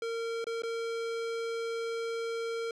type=tone with dropouts; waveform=square; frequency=459.3 Hz; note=A#4; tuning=26 cents flat; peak=-33 dBFS; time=0.02-2.71 s; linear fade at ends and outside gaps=2 ms; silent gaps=0.443-0.468 / 0.621-0.634 s; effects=low-pass 6000 Hz 12 dB/octave